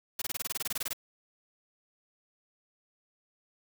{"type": "noise bursts", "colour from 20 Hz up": "white", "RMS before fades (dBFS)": -33, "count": 15, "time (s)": [0.19, 0.932], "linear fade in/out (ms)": 5, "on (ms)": 28, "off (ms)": 23, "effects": []}